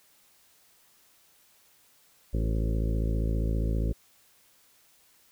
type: harmonic tone with a mistuned harmonic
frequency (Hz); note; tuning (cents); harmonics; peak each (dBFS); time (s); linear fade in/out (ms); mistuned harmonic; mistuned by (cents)
55; A1; 0; 1 / 2 / 3 / 4 / 5 / 6 / 7 / 8 / 9 / 10; -26 / -32 / -36 / -38 / -40 / -42 / -43 / -44 / -45 / -46; 2.33-3.93; 10; 7; -19
effects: white hiss -62 dBFS RMS until 5.31 s